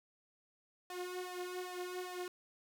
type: tone with flanger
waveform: sawtooth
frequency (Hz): 361.9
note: F#4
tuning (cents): -38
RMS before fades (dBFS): -43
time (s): 0.9-2.28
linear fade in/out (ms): 2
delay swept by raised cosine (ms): 1.6 to 3.6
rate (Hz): 2.5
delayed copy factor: +0.8
effects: none